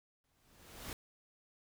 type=noise with exponential growth; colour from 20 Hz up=pink; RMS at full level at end=-42 dBFS; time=0.24-0.93 s; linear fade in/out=1 ms; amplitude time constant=150 ms; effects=none